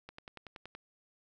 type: click train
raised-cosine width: 0.3 ms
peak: -30 dBFS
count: 8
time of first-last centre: 0.09-0.75 s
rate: 10.6 Hz
effects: none